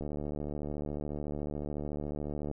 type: click train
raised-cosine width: 2 ms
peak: -24 dBFS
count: 186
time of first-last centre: 0.01-2.513 s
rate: 73.9 Hz
effects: none